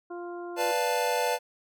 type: harmonic tone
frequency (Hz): 349.2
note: F4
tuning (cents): 0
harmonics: 1 / 2 / 3 / 4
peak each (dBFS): -36 / -42 / -46 / -48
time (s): 0.1-0.72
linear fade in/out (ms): 10
type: chord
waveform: square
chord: B half-diminished seventh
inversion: none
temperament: equal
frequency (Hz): 493.9 / 587.3 / 698.5 / 880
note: B4 / D5 / F5 / A5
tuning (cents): 0 / 0 / 0 / 0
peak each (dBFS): -30 / -33 / -33 / -30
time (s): 0.56-1.39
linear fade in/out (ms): 50
effects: none